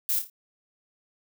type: noise with echo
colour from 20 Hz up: violet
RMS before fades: -26 dBFS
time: 0.09-0.19 s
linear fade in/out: 0 ms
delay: 27 ms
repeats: 4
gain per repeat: -7 dB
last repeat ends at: 0.298 s
effects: none